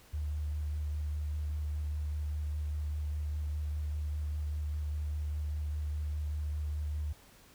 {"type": "tone with vibrato", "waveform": "sine", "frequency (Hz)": 75, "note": "D2", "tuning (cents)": 37, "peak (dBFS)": -32, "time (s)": [0.13, 7.13], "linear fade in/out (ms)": 10, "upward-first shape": "sine", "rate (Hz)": 5, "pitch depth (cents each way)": 13, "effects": ["pink hiss -59 dBFS RMS until 7.54 s"]}